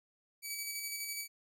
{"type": "tone with tremolo", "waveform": "10% pulse", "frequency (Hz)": 2285, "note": "D7", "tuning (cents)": -48, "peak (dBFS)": -28, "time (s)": [0.42, 1.28], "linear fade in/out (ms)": 50, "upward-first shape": "square", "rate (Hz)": 12, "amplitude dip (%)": 30, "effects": []}